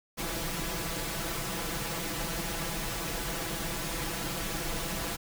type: noise with comb filter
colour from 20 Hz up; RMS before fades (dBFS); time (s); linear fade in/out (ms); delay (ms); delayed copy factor
pink; -34; 0.17-5.17; 20; 6; +0.95
effects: none